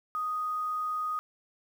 sine tone with quantisation, 1244.5 Hz, D#6, in tune, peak -29 dBFS, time 0.15-1.19 s, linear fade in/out 0 ms, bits 9, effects none

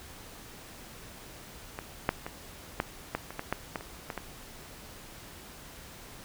clicks, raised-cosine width 0.5 ms, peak -21 / -9 / -21 / -12 / -14 / -24 / -18 / -13 / -17 / -28 / -19 / -19 dBFS, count 12, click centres 1.789 / 2.091 / 2.265 / 2.801 / 3.15 / 3.306 / 3.394 / 3.526 / 3.758 / 3.809 / 4.102 / 4.177 s, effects pink hiss -48 dBFS RMS until 6.24 s

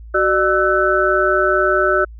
sine tone cluster, 375.4 / 600 / 1318 / 1500 Hz, F#4 / D5 / E6 / F#6, +25 / +37 / -1 / +23 cents, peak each -18 dBFS, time 0.14-2.05 s, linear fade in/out 10 ms, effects added 56 Hz sine -33 dBFS peak until 2.19 s

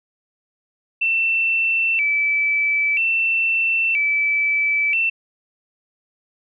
sine tone with vibrato, 2489 Hz, D#7, in tune, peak -16 dBFS, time 1.01-5.1 s, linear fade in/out 10 ms, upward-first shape square, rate 0.51 Hz, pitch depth 130 cents each way, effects none

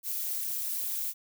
violet noise with amplitude modulation, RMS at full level -29 dBFS, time 0.03-1.14 s, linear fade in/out 50 ms, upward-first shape sine, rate 236 Hz, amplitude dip 90%, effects none

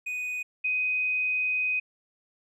triangle / sine tone pair in turn, 2489 / 2505 Hz, D#7 / D#7, 0 / +11 cents, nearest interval unison, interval 11 cents, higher second, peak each -28 / -24 dBFS, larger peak second, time 0.06-0.43 / 0.64-1.8 s, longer second, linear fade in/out 10 ms, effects none

